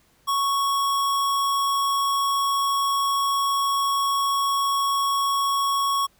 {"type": "tone", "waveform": "square", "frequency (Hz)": 1108.7, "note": "C#6", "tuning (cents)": 0, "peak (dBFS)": -21, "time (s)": [0.27, 6.07], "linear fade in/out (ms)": 20, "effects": ["pink hiss -61 dBFS RMS until 6.19 s"]}